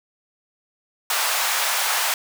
pink high-pass noise, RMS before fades -22 dBFS, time 1.1-2.14 s, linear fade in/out 2 ms, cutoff 750 Hz, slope 24 dB/octave, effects none

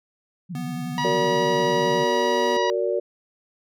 sine tone with vibrato, 161.6 Hz, E3, 34 cents flat, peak -29 dBFS, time 0.49-2.05 s, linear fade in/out 20 ms, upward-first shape triangle, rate 11 Hz, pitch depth 270 cents each way
square tone, 245.9 Hz, B3, 7 cents flat, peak -31 dBFS, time 0.55-2.57 s, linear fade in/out 2 ms
harmonic tone, 962 Hz, B5, 46 cents flat, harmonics 1 / 2 / 3 / 4 / 5 / 6, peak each -24 / -30 / -34 / -36 / -38 / -40 dBFS, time 0.98-2.7 s, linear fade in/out 0 ms
sine chord, Gb augmented, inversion none, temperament just, 370 / 462.5 / 578.1 Hz, Gb4 / Bb4 / D5, 0 / -14 / -27 cents, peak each -25 dBFS, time 1.04-3 s, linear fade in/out 10 ms
effects none

